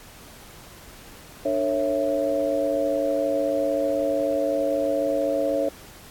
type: tone cluster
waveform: sine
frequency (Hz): 296.6 / 453.9 / 550 / 662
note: D4 / A#4 / C#5 / E5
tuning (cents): +17 / -46 / -14 / +7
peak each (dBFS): -28 / -31 / -23 / -27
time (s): 1.45-5.69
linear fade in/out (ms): 5
effects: pink hiss -46 dBFS RMS until 6.1 s + AAC 64 kbps